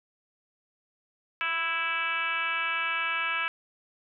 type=tone with frequency modulation; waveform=sine; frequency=1975.5 Hz; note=B6; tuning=in tune; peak=-26 dBFS; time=1.41-3.48 s; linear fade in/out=0 ms; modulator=327 Hz; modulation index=2.6; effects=none